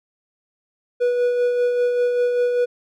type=tone with tremolo; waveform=triangle; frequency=488.4 Hz; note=B4; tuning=19 cents flat; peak=-13 dBFS; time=1-2.66 s; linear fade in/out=20 ms; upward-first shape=sine; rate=5.1 Hz; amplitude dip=35%; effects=none